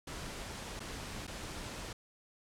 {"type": "noise with dropouts", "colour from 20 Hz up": "pink", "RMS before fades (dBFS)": -43, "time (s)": [0.07, 1.93], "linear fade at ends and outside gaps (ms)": 5, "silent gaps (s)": [[0.795, 0.802], [1.269, 1.276]], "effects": ["low-pass 9000 Hz 12 dB/octave"]}